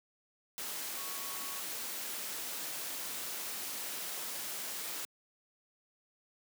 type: tone in noise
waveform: sine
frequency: 1108.7 Hz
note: C#6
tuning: in tune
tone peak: -49 dBFS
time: 0.97-1.6 s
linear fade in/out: 0 ms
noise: white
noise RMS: -40 dBFS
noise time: 0.58-5.05 s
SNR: -12 dB
effects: high-pass 200 Hz 12 dB/octave